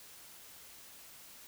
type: silence
effects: white hiss -54 dBFS RMS until 1.47 s